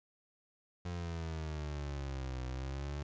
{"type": "exponential two-way sweep", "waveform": "30% pulse", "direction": "down then up", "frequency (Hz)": [89, 62.8, 73.9], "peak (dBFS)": -35, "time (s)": [0.85, 3.03], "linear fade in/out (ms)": 5, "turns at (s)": 2.45, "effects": ["resampled to 16000 Hz", "12-bit"]}